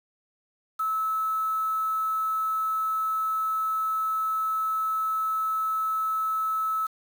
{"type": "tone with quantisation", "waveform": "sine", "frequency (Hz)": 1300, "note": "E6", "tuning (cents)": -24, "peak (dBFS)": -24, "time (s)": [0.79, 6.87], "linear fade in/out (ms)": 10, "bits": 7, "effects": []}